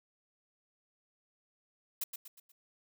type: noise with echo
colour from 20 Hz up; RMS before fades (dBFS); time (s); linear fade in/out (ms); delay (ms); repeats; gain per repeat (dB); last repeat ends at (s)
blue; -35; 2.01-2.04; 5; 120; 4; -7; 2.52
effects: none